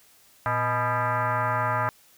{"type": "tone with frequency modulation", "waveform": "sine", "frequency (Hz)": 115.6, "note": "A#2", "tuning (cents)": -14, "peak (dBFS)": -22, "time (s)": [0.46, 1.89], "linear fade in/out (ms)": 0, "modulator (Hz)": 369, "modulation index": 4.1, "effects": ["white hiss -57 dBFS RMS until 2.17 s"]}